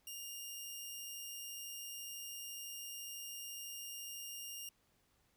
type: tone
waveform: 10% pulse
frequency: 2822 Hz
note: F7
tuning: 17 cents sharp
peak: -36 dBFS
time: 0.07-4.69 s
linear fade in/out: 2 ms
effects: pink hiss -75 dBFS RMS until 5.36 s